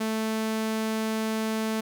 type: tone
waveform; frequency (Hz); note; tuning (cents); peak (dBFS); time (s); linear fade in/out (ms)
sawtooth; 220; A3; 0; -22; 0-1.81; 10
effects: none